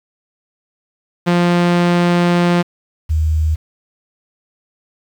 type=tone pair in turn; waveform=sawtooth / sine; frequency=174.61 / 78.41 Hz; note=F3 / D#2; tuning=0 / +14 cents; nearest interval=octave + major second; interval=1386 cents; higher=first; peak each=-7 / -12 dBFS; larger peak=first; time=1.26-2.63 / 3.09-3.56 s; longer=first; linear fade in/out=20 ms; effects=low-pass 4000 Hz 12 dB/octave + 7-bit